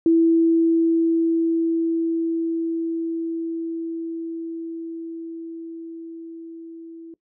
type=tone with level ramp; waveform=sine; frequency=330 Hz; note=E4; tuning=2 cents sharp; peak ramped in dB=-12 to -36 dBFS; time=0.06-7.14 s; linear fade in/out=2 ms; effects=noise-tail reverb RT60 0.1 s tail -19 dB re dry